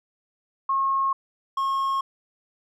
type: tone pair in turn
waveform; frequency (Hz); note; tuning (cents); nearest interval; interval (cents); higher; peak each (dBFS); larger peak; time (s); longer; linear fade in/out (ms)
sine / triangle; 1084 / 1084; C#6 / C#6; -39 / -39; unison; 0; neither; -20; neither; 0.69-1.13 / 1.57-2.01; neither; 5
effects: none